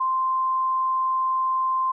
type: tone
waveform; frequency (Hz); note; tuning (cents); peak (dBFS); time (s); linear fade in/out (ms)
sine; 1044; C6; -4; -20; 0-1.92; 10
effects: none